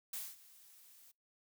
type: noise with ADSR envelope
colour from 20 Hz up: blue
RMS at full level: -41 dBFS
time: 0.13-1.12 s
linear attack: 6 ms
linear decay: 220 ms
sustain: -20 dB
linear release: 14 ms
effects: noise-tail reverb RT60 0.2 s tail -26 dB re dry